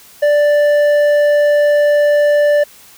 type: tone with hard clipping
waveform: sine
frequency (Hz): 587.3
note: D5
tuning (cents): 0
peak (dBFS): -10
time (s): 0.22-2.64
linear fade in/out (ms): 10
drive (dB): 6
effects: white hiss -42 dBFS RMS until 2.97 s

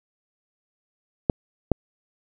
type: clicks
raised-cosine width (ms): 2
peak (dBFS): -4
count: 2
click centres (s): 1.298 / 1.717
effects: none

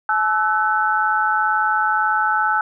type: tone cluster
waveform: sine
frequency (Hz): 857 / 1318 / 1500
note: A5 / E6 / F#6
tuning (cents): -46 / -1 / +23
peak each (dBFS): -20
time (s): 0.09-2.61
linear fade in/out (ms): 2
effects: none

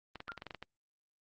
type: clicks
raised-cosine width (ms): 0.3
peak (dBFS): -27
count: 10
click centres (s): 0.157 / 0.204 / 0.281 / 0.319 / 0.377 / 0.421 / 0.467 / 0.508 / 0.547 / 0.626
type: tone with exponential decay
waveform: sine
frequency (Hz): 1396.9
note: F6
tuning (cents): 0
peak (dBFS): -36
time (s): 0.29-0.39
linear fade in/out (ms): 1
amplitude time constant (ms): 20
effects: Opus 32 kbps

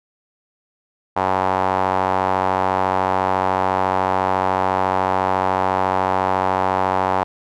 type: tone with band-pass filter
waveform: sawtooth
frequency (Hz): 94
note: F#2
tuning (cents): +28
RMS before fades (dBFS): -19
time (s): 1.16-7.24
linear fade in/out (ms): 10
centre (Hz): 880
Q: 2.9
effects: none

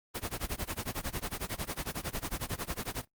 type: noise with tremolo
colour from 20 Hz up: pink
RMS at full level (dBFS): -33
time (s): 0.14-3.05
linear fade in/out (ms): 20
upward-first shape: sine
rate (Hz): 11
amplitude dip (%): 95
effects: noise-tail reverb RT60 0.1 s tail -17 dB re dry + Opus 24 kbps

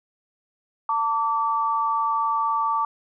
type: tone pair together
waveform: sine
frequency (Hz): 896 / 1156.2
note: A5 / D6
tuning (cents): +31 / -27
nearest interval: major third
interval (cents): 442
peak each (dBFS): -24 / -22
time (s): 0.89-2.85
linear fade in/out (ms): 2
effects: none

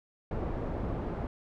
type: low-pass noise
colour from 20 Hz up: pink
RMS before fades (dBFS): -34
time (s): 0.31-1.27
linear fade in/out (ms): 2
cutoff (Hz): 770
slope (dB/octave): 12
effects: none

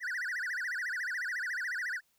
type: tone with vibrato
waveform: triangle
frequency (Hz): 1700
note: G#6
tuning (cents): +40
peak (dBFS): -31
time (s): 0-2.01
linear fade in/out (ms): 50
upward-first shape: sine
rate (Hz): 14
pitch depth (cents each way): 280
effects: white hiss -73 dBFS RMS until 2.18 s

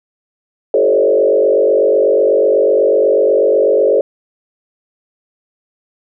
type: tone with frequency modulation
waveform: sine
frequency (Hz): 486.5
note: B4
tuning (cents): -26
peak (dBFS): -8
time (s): 0.74-4.01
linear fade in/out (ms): 2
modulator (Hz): 48.1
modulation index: 2.1
effects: none

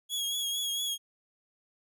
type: tone with vibrato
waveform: sawtooth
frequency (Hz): 3322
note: G#7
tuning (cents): 0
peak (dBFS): -27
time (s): 0.09-0.98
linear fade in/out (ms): 50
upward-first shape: triangle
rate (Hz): 4.4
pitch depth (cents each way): 42
effects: none

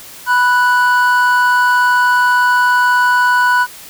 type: tone pair together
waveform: triangle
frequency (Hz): 987.8 / 1480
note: B5 / F#6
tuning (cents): 0 / 0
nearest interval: perfect fifth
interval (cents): 700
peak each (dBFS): -10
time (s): 0.26-3.67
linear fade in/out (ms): 50
effects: white hiss -35 dBFS RMS until 3.89 s

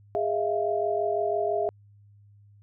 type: tone cluster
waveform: sine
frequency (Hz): 410.6 / 642 / 688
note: G#4 / E5 / F5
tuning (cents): -20 / -46 / -26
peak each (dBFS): -28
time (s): 0.15-1.69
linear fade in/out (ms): 0
effects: added 102 Hz sine -52 dBFS peak until 2.62 s

